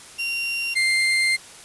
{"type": "tone pair in turn", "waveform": "35% pulse", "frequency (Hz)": [2760, 2097], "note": ["F7", "C7"], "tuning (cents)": [-21, 3], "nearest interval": "perfect fourth", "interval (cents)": 476, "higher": "first", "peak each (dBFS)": [-22, -16], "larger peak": "second", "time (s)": [[0.18, 0.75], [0.75, 1.37]], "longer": "second", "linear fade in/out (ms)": 20, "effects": ["white hiss -43 dBFS RMS until 1.64 s", "resampled to 24000 Hz"]}